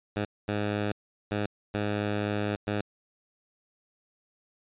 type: tone bursts at uneven times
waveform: 10% pulse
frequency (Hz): 103.83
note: G#2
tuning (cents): 0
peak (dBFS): -19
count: 5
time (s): 0.16-0.25 / 0.48-0.92 / 1.31-1.46 / 1.74-2.56 / 2.67-2.81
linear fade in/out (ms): 5
effects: resampled to 8000 Hz